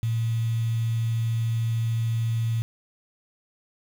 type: tone with quantisation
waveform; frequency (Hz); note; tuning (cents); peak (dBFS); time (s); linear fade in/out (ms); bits
sine; 114.2; A#2; -35; -22; 0.03-2.62; 0; 7
effects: none